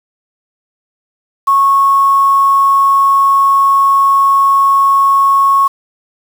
sine tone with quantisation, 1100 Hz, C#6, 14 cents flat, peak -6 dBFS, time 1.47-5.68 s, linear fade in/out 10 ms, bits 5, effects none

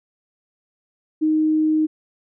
sine tone, 311.1 Hz, D#4, in tune, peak -15 dBFS, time 1.21-1.87 s, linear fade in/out 20 ms, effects none

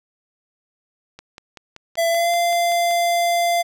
click train, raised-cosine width 0.2 ms, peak -21 dBFS, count 10, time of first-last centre 1.19-2.911 s, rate 5.23 Hz
square tone with pitch glide, 670 to 690 Hz, E5 to F5, +28 to -21 cents, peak -17 dBFS, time 1.97-3.63 s, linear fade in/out 20 ms, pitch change +51 cents, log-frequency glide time 2.09-2.31 s
effects none

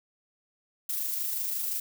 violet noise with amplitude modulation, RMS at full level -30 dBFS, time 0.89-1.8 s, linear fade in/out 5 ms, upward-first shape sine, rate 25.5 Hz, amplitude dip 30%, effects none

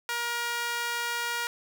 sawtooth tone with high-pass filter, 473.9 Hz, A#4, 28 cents sharp, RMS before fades -31 dBFS, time 0.09-1.47 s, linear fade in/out 0 ms, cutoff 1300 Hz, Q 1.3, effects none

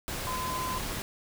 sine tone in noise, 1022 Hz, C6, 41 cents flat, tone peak -32 dBFS, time 0.27-0.78 s, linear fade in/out 0 ms, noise pink, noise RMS -35 dBFS, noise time 0.08-1.02 s, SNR 0 dB, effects none

